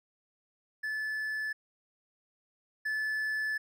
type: tone pair in turn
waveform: triangle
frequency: 1735 / 1735 Hz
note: A6 / A6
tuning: -25 / -25 cents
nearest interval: unison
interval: 0 cents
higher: neither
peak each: -30 / -28 dBFS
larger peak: second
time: 0.83-1.53 / 2.85-3.58 s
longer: second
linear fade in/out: 10 ms
effects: none